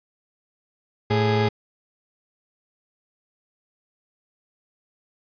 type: tone pair together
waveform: 30% pulse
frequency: 110.16 / 415.3 Hz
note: A2 / G#4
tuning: +3 / 0 cents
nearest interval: octave + major seventh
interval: 2297 cents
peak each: -18 / -19 dBFS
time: 1.1-1.49 s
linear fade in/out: 10 ms
effects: resampled to 11025 Hz + 9-bit